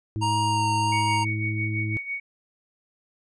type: harmonic tone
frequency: 107.5 Hz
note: A2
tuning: 40 cents flat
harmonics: 1 / 2 / 3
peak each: -26 / -38 / -33 dBFS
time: 0.16-1.97 s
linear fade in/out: 0 ms
type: tone with vibrato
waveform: square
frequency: 932.3 Hz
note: A#5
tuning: in tune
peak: -23 dBFS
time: 0.21-1.25 s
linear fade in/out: 20 ms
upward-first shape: sine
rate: 1.5 Hz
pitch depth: 16 cents each way
type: tone with tremolo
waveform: sine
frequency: 2234 Hz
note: C#7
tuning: 13 cents sharp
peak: -26 dBFS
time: 0.92-2.2 s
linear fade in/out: 5 ms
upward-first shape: sine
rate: 6 Hz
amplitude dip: 70%
effects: resampled to 24000 Hz